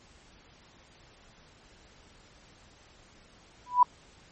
sine tone with exponential growth, 987.8 Hz, B5, in tune, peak -12 dBFS, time 3.66-3.83 s, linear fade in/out 5 ms, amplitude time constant 36 ms, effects pink hiss -57 dBFS RMS until 4.31 s + MP3 32 kbps

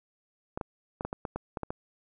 clicks, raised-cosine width 1 ms, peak -19 dBFS, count 10, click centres 0.575 / 0.612 / 1.009 / 1.05 / 1.129 / 1.252 / 1.36 / 1.572 / 1.633 / 1.705 s, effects none

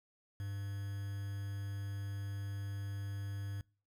triangle tone with quantisation, 100 Hz, G2, 35 cents sharp, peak -36 dBFS, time 0.4-3.61 s, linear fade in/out 0 ms, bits 9, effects noise-tail reverb RT60 0.4 s tail -25 dB re dry

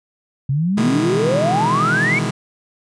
sine exponential sweep, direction up, 130 to 2292 Hz, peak -15 dBFS, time 0.49-2.19 s, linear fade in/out 5 ms
sawtooth chord, E major seventh, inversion second, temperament just, 123.61 / 154.51 / 164.81 / 206 Hz, B2 / D#3 / E3 / G#3, +2 / -12 / 0 / -14 cents, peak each -20 dBFS, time 0.77-2.31 s, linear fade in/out 10 ms
blue noise with exponential growth, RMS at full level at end -32 dBFS, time 1.95-2.04 s, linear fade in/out 2 ms, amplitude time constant 19 ms
effects resampled to 22050 Hz

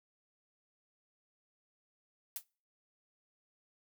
blue noise with exponential decay, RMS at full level -35 dBFS, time 2.36-2.44 s, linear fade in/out 1 ms, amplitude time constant 17 ms, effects noise-tail reverb RT60 0.4 s tail -26 dB re dry

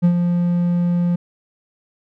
triangle tone with ADSR envelope, 174.61 Hz, F3, in tune, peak -7 dBFS, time 0.02-1.16 s, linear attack 26 ms, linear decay 79 ms, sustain -6 dB, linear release 8 ms, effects none

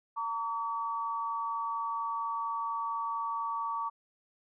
sine tone pair together, 915.7 / 1140 Hz, A#5 / C#6, -31 / +48 cents, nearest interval major third, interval 379 cents, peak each -35 / -33 dBFS, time 0.16-3.9 s, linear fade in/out 20 ms, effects none

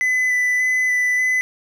triangle tone with vibrato, 2002 Hz, B6, 23 cents sharp, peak -14 dBFS, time 0.01-1.41 s, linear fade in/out 0 ms, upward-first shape square, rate 1.7 Hz, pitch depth 9 cents each way, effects none

